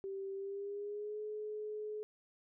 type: tone with pitch glide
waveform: sine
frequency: 389.7 to 425 Hz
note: G4 to G#4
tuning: -10 to +40 cents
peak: -39 dBFS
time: 0.04-2.03 s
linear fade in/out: 0 ms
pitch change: +150 cents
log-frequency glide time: 0.34-1.2 s
effects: none